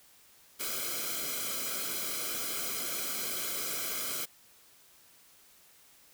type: noise with comb filter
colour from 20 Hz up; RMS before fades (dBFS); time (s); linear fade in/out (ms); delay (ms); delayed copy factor
white; -35; 0.59-4.26; 20; 1.1; -0.9
effects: white hiss -60 dBFS RMS until 6.13 s